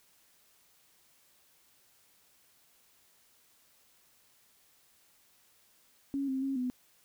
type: tone with pitch steps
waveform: sine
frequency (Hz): 277 / 264.4 / 271.2 / 250.9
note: C#4 / C4 / C#4 / B3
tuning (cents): -1 / +18 / -38 / +28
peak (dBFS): -30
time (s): 6.14-6.7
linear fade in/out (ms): 0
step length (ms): 140
effects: white hiss -66 dBFS RMS until 7.04 s